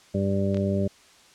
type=harmonic tone; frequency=98 Hz; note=G2; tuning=in tune; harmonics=1 / 2 / 3 / 4 / 5 / 6; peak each=-27 / -25 / -36 / -30 / -39 / -30 dBFS; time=0.14-0.88 s; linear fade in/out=10 ms
type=clicks; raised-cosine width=0.2 ms; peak=-23 dBFS; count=2; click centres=0.545 / 0.571 s
effects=white hiss -54 dBFS RMS until 1.34 s + low-pass 7000 Hz 12 dB/octave